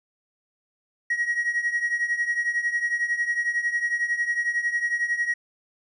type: tone with tremolo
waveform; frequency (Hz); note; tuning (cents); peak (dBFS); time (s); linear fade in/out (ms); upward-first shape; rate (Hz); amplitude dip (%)
triangle; 1900; A#6; +33; -16; 1.1-5.34; 5; triangle; 11; 85
effects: tanh soft clip ceiling -16 dBFS + resampled to 22050 Hz